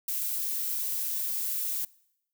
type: noise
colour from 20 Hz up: violet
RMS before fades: -31 dBFS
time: 0.08-1.85 s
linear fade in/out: 5 ms
effects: noise-tail reverb RT60 0.8 s tail -23 dB re dry